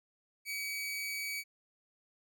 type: tone with amplitude modulation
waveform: sawtooth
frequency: 2272 Hz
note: C#7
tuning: 42 cents sharp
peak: -31 dBFS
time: 0.45-1.44 s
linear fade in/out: 50 ms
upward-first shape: sine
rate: 202 Hz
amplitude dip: 35%
effects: none